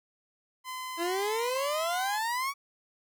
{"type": "tone", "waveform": "sawtooth", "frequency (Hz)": 1024, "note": "C6", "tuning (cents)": -38, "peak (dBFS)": -32, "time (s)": [0.64, 2.2], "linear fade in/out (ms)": 50}
{"type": "exponential sweep", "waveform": "30% pulse", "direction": "up", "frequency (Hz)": [329.6, 1144], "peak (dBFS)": -26, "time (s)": [0.97, 2.54], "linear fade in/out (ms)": 50}
{"effects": []}